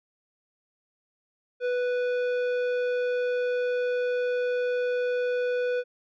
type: tone with tanh clipping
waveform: triangle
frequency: 493.9 Hz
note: B4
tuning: in tune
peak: -26 dBFS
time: 1.6-5.84 s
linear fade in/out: 50 ms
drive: 16 dB
effects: none